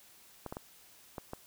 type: clicks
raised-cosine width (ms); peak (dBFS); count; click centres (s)
1; -25; 5; 0.463 / 0.525 / 0.569 / 1.182 / 1.334
effects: white hiss -59 dBFS RMS until 1.46 s